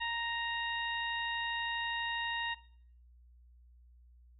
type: harmonic tone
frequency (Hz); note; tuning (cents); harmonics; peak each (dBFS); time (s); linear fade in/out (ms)
932.3; A#5; 0; 1 / 2 / 3 / 4; -38 / -37 / -40 / -42; 0-2.55; 20
effects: noise-tail reverb RT60 0.6 s tail -19 dB re dry + added 60 Hz sine -57 dBFS peak until 4.39 s